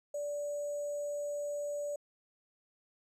sine tone with sample-and-hold, 582 Hz, D5, 16 cents flat, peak -34 dBFS, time 0.14-1.96 s, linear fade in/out 5 ms, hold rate 7350 Hz, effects low-pass 12000 Hz 12 dB/octave

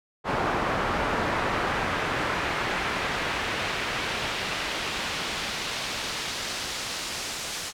brown noise with band-pass filter sweep, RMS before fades -29 dBFS, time 0.24-7.73 s, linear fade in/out 50 ms, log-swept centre 1100 to 6400 Hz, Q 0.89, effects none

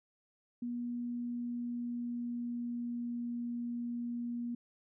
sine tone with pitch glide, 240.8 to 238.6 Hz, B3 to A#3, -44 to +41 cents, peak -35 dBFS, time 0.62-4.55 s, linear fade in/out 5 ms, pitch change -15 cents, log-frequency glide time 1.04-3.3 s, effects none

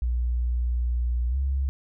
sine tone with pitch glide, 60.2 to 67.57 Hz, B1 to C#2, -44 to -44 cents, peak -22 dBFS, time 0.02-1.69 s, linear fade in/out 0 ms, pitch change +200 cents, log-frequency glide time 1.3-1.36 s, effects none

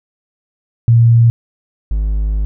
sine / triangle tone pair in turn, 116.54 / 51.91 Hz, A#2 / G#1, 0 / 0 cents, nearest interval octave + major second, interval 1400 cents, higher first, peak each -5 / -11 dBFS, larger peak first, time 0.88-1.3 / 1.91-2.45 s, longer second, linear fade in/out 0 ms, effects none

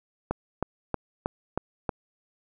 click train, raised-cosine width 1 ms, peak -12 dBFS, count 6, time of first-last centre 0.31-1.892 s, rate 3.16 Hz, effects none

